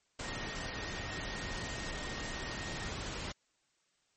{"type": "tone in noise", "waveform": "sine", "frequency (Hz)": 1860, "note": "A#6", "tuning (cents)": -4, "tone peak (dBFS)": -46, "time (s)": [0.24, 2.89], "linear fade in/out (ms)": 5, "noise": "pink", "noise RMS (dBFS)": -40, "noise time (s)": [0.19, 3.32], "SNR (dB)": -9, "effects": ["white hiss -75 dBFS RMS until 4.16 s", "MP3 32 kbps"]}